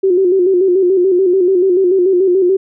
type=tone with vibrato; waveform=sine; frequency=370 Hz; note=F#4; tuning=in tune; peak=-8 dBFS; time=0.03-2.57 s; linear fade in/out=10 ms; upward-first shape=square; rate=6.9 Hz; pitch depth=68 cents each way; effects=none